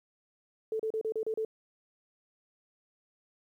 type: tone bursts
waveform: sine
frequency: 440 Hz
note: A4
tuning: in tune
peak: -29 dBFS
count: 7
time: 0.72-1.449 s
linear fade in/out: 2 ms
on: 75 ms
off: 34 ms
effects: 11-bit